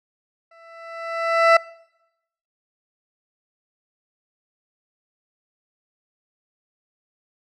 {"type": "tone with exponential growth", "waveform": "20% pulse", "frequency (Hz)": 665, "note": "E5", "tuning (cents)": 15, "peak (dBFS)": -4, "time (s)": [0.51, 1.57], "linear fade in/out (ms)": 5, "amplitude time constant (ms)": 230, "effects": ["noise-tail reverb RT60 0.9 s tail -24 dB re dry", "low-pass 3000 Hz 12 dB/octave"]}